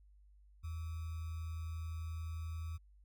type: tone with sample-and-hold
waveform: sine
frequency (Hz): 81.4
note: E2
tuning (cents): -21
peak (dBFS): -39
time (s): 0.63-2.78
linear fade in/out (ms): 20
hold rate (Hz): 1225
effects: added 50 Hz sine -60 dBFS peak until 3.04 s